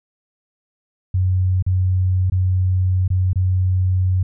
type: tone with dropouts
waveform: sine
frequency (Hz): 92.5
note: F#2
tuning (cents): 0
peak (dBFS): -14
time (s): 1.14-4.23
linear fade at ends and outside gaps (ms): 5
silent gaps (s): 1.625-1.664 / 2.3-2.32 / 3.079-3.102 / 3.332-3.357
effects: none